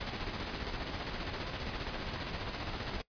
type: noise with tremolo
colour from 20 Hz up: pink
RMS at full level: -37 dBFS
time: 0-3.02 s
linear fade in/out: 10 ms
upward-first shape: square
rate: 15 Hz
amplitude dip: 35%
effects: noise-tail reverb RT60 0.1 s tail -20 dB re dry + resampled to 11025 Hz